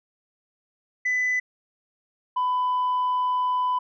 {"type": "tone pair in turn", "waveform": "sine", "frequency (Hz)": [2000, 1000], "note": ["B6", "B5"], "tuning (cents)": [21, 21], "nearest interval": "octave", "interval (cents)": 1200, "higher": "first", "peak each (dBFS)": -19, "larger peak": "neither", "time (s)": [[1.05, 1.4], [2.36, 3.79]], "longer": "second", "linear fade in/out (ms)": 10, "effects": ["tanh soft clip ceiling -19 dBFS"]}